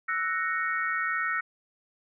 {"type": "chord", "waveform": "sine", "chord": "F# dominant seventh", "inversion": "third", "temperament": "equal", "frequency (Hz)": [1318.5, 1480, 1864.7, 2217], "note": ["E6", "F#6", "A#6", "C#7"], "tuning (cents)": [0, 0, 0, 0], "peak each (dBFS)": [-31, -32, -30, -36], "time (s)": [0.08, 1.41], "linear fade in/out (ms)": 10, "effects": []}